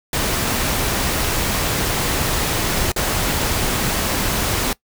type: noise with dropouts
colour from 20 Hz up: pink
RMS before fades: -20 dBFS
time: 0.13-4.73 s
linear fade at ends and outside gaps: 2 ms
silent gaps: 2.919-2.962 s
effects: noise-tail reverb RT60 0.1 s tail -21 dB re dry